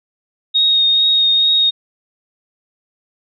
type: tone with vibrato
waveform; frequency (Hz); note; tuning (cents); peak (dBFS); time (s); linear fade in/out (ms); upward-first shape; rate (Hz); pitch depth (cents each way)
sine; 3729; A#7; 0; -10; 0.54-1.71; 20; triangle; 2.3; 17
effects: none